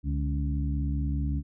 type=harmonic tone with a mistuned harmonic; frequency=70.5 Hz; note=C#2; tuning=30 cents sharp; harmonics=1 / 2 / 3 / 4; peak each=-27 / -32 / -38 / -36 dBFS; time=0.03-1.43 s; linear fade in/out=50 ms; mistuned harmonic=2; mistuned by=+67 cents; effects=none